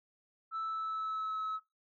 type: tone with pitch glide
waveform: sine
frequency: 1318 to 1290.9 Hz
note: E6 to E6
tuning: -1 to -37 cents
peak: -32 dBFS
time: 0.51-1.6 s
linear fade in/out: 50 ms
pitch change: -36 cents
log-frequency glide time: 0.61-1.4 s
effects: noise-tail reverb RT60 0.2 s tail -17 dB re dry + tanh soft clip ceiling -32 dBFS